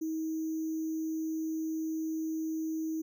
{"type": "tone with sample-and-hold", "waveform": "sine", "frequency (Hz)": 318.6, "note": "D#4", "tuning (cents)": 41, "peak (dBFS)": -31, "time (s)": [0.01, 3.02], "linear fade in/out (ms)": 10, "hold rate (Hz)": 6300, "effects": []}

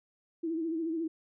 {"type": "tone with vibrato", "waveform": "sine", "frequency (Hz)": 326.2, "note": "E4", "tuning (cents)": -18, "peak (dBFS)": -30, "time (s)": [0.43, 1.08], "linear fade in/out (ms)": 10, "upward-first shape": "sine", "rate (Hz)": 14, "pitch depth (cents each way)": 64, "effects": []}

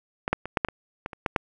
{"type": "clicks", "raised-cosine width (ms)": 0.5, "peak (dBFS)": [-12, -6, -18, -6, -7, -17, -16, -23, -9, -6], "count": 10, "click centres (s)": [0.279, 0.33, 0.456, 0.572, 0.648, 0.686, 1.061, 1.132, 1.262, 1.362], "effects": []}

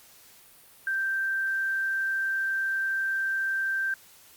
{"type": "tone", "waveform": "sine", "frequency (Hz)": 1568, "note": "G6", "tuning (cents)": 0, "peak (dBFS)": -25, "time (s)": [0.87, 3.94], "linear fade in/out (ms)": 2, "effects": ["white hiss -54 dBFS RMS until 4.36 s", "Opus 48 kbps"]}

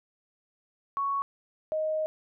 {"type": "tone pair in turn", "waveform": "sine", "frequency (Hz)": [1112, 624.1], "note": ["C#6", "D#5"], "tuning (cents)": [5, 5], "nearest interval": "minor seventh", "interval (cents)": 1000, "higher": "first", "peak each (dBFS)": [-26, -26], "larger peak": "neither", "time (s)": [[0.97, 1.22], [1.72, 2.06]], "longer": "second", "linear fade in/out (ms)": 0, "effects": []}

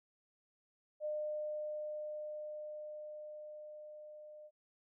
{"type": "tone with level ramp", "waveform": "sine", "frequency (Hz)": 605, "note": "D#5", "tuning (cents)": -49, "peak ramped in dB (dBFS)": [-35, -51], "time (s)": [1, 4.51], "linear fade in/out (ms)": 50, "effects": []}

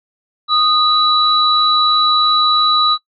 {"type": "tone pair together", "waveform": "sine", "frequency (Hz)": [1240, 3937], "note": ["D#6", "B7"], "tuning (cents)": [-6, -6], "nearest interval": "octave + minor sixth", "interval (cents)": 2000, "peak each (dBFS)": -13, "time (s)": [0.48, 2.98], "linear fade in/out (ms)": 50, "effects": ["noise-tail reverb RT60 0.1 s tail -21 dB re dry"]}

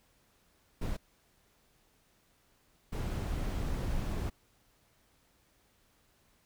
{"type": "noise bursts at uneven times", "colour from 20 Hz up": "brown", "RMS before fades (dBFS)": -34, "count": 2, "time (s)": [[0.81, 0.97], [2.92, 4.3]], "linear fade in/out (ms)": 10, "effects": ["pink hiss -69 dBFS RMS until 6.45 s"]}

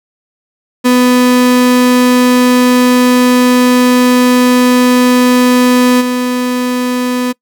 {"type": "tone with level steps", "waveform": "35% pulse", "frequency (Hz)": 249.1, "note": "B3", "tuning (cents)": 15, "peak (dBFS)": [-4, -10], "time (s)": [0.84, 7.33], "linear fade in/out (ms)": 20, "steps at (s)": 6, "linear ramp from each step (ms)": 20, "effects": ["noise-tail reverb RT60 0.1 s tail -23 dB re dry"]}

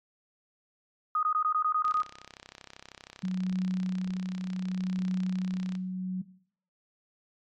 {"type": "tone bursts", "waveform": "sine", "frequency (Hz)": 1244.5, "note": "D#6", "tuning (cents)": 0, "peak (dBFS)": -24, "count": 9, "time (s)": [1.15, 2.021], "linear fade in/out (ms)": 2, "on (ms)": 79, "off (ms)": 20}
{"type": "click train", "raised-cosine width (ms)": 0.2, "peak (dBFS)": -27, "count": 129, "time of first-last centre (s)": [1.85, 5.752], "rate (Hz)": 32.8}
{"type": "tone with tremolo", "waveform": "sine", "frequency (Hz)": 185, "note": "F#3", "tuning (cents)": 0, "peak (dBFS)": -25, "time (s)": [3.23, 6.22], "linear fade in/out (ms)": 10, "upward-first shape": "triangle", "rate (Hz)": 0.65, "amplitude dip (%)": 50}
{"effects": ["noise-tail reverb RT60 0.6 s tail -18 dB re dry", "MP3 64 kbps"]}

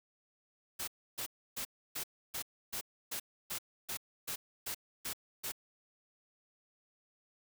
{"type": "noise bursts", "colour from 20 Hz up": "white", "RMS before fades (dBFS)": -39, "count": 13, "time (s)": [0.79, 5.521], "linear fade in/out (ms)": 10, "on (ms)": 87, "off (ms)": 300, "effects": []}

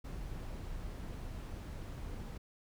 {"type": "noise", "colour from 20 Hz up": "brown", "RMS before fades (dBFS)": -43, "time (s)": [0.04, 2.38], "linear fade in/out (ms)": 10, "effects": []}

